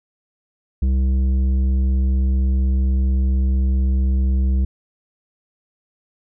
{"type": "tone with tanh clipping", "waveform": "sine", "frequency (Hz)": 65.41, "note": "C2", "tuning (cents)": 0, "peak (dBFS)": -16, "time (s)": [0.82, 4.65], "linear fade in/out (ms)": 5, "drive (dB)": 9, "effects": []}